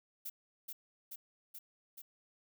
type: noise with echo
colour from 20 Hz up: violet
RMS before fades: -42 dBFS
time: 0.25-0.3 s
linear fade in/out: 10 ms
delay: 430 ms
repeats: 4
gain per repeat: -2 dB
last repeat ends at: 2.02 s
effects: none